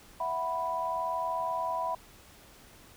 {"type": "chord", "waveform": "sine", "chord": "E suspended second", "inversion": "none", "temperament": "equal", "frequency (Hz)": [659.3, 740, 987.8], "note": ["E5", "F#5", "B5"], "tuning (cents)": [0, 0, 0], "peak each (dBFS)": [-35, -37, -31], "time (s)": [0.2, 1.95], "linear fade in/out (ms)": 5, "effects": ["pink hiss -55 dBFS RMS until 2.96 s"]}